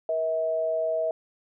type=tone pair together; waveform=sine; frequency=477.1 / 644 Hz; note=A#4 / E5; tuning=+40 / -41 cents; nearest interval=perfect fourth; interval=519 cents; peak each=-32 / -24 dBFS; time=0.09-1.11 s; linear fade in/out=2 ms; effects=none